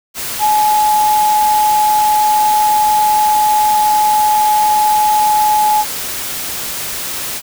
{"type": "tone in noise", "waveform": "sine", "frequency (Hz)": 848, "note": "G#5", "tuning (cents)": 36, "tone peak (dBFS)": -9, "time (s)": [0.39, 5.85], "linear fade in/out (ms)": 50, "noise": "white", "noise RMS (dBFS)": -22, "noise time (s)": [0.14, 7.42], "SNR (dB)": 10, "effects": []}